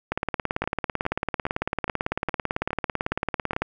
two click trains, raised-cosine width 0.5 ms, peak -9 / -16 dBFS, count 64 / 8, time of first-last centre 0.12-3.62 / 0.64-3.533 s, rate 18 / 2.42 Hz, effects none

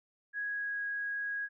sine tone with pitch glide, 1661.2 to 1650.7 Hz, G#6 to G#6, 0 to -11 cents, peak -33 dBFS, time 0.33-1.49 s, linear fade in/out 50 ms, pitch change -11 cents, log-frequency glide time 0.45-0.75 s, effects none

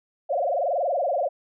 sine tone with frequency modulation, 629 Hz, D#5, 19 cents sharp, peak -21 dBFS, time 0.29-1.29 s, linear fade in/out 20 ms, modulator 21 Hz, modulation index 4.5, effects none

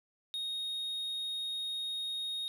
triangle tone, 3729 Hz, A#7, in tune, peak -33 dBFS, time 0.34-2.48 s, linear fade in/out 0 ms, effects none

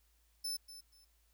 sawtooth tone with echo, 5274 Hz, E8, in tune, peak -34 dBFS, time 0.44-0.57 s, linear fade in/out 10 ms, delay 240 ms, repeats 2, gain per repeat -13 dB, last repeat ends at 1.05 s, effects added 55 Hz sine -70 dBFS peak until 1.33 s + white hiss -75 dBFS RMS until 1.33 s

